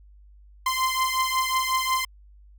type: beating tone pair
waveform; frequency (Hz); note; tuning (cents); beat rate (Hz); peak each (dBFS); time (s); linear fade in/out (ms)
sawtooth; 1037 / 1042.5; C6 / C6; -16 / -7; 5.5; -21 / -22; 0.66-2.05; 5
effects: added 50 Hz sine -48 dBFS peak until 2.58 s